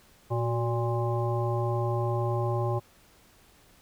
harmonic tone with a mistuned harmonic, 116.54 Hz, A#2, in tune, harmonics 1 / 3 / 5 / 7 / 9, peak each -27 / -32 / -34 / -35 / -37 dBFS, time 0.3-2.8 s, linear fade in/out 20 ms, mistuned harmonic 3, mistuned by +85 cents, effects pink hiss -59 dBFS RMS until 3.81 s

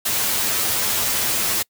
white noise with comb filter, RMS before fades -21 dBFS, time 0.05-1.63 s, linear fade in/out 10 ms, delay 9.1 ms, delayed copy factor +0.65, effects noise-tail reverb RT60 0.1 s tail -26 dB re dry

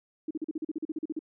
sine tone bursts, 313.9 Hz, D#4, 15 cents sharp, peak -29 dBFS, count 14, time 0.28-1.192 s, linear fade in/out 5 ms, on 28 ms, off 40 ms, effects none

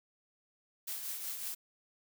blue noise with tremolo, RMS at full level -38 dBFS, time 0.87-1.55 s, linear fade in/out 10 ms, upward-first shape triangle, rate 5.4 Hz, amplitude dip 50%, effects none

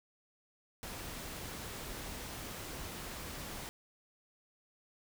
pink noise, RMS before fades -44 dBFS, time 0.83-3.69 s, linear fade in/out 0 ms, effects none

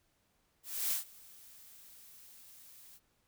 blue noise with ADSR envelope, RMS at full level -32 dBFS, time 0.63-3 s, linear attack 290 ms, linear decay 120 ms, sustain -24 dB, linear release 46 ms, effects pink hiss -75 dBFS RMS until 3.27 s

